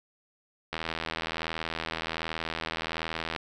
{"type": "click train", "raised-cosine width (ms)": 0.3, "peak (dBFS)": -15, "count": 215, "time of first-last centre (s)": [0.73, 3.362], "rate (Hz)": 81.3, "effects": []}